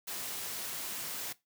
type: noise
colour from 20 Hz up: white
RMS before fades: -39 dBFS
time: 0.07-1.33 s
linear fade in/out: 10 ms
effects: noise-tail reverb RT60 0.2 s tail -19 dB re dry + high-pass 100 Hz 12 dB/octave